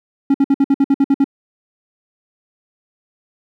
triangle tone bursts, 276 Hz, C#4, 7 cents flat, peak -7 dBFS, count 10, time 0.3-1.243 s, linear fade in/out 5 ms, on 43 ms, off 57 ms, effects none

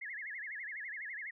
sine tone with vibrato, 1900 Hz, A#6, 33 cents sharp, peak -40 dBFS, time 0.01-1.31 s, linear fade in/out 10 ms, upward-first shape sine, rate 12 Hz, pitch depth 230 cents each way, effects none

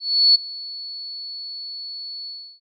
sine tone with ADSR envelope, 4418 Hz, C#8, 7 cents flat, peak -9 dBFS, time 0-2.6 s, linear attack 350 ms, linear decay 12 ms, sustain -21 dB, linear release 330 ms, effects none

